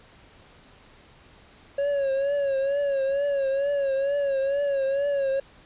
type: tone with vibrato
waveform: triangle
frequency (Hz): 554.4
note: C#5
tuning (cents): 0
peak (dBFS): -20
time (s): 1.78-5.4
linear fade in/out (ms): 5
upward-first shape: triangle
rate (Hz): 2.2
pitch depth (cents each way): 68
effects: pink hiss -53 dBFS RMS until 5.65 s + resampled to 8000 Hz